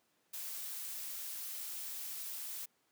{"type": "noise", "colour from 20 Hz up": "blue", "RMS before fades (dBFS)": -43, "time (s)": [0.33, 2.66], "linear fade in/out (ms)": 10, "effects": ["pink hiss -75 dBFS RMS until 2.91 s", "high-pass 200 Hz 12 dB/octave"]}